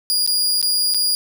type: tone with dropouts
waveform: sawtooth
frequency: 4855 Hz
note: D#8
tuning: 43 cents flat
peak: -13 dBFS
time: 0.1-1.15 s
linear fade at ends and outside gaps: 0 ms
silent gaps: 0.264-0.275 / 0.615-0.627 / 0.939-0.945 s
effects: 8-bit